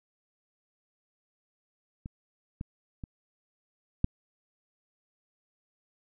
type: clicks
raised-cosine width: 5 ms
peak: -26 / -23 / -26 / -11 dBFS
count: 4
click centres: 2.059 / 2.611 / 3.038 / 4.044 s
effects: none